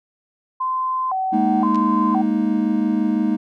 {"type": "tone with vibrato", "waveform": "sine", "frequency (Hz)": 885, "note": "A5", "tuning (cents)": 10, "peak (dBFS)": -19, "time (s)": [0.6, 2.22], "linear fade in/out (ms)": 10, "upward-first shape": "square", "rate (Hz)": 0.97, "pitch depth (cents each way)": 270}
{"type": "chord", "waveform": "triangle", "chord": "Ab suspended second", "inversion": "none", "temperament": "just", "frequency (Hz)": [207.7, 233.6, 311.5], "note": ["Ab3", "Bb3", "Eb4"], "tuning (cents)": [0, 4, 2], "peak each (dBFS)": -19, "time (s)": [1.32, 3.37], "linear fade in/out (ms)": 20}
{"type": "clicks", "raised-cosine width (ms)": 0.2, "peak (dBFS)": -20, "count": 2, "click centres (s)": [1.747, 1.757]}
{"effects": []}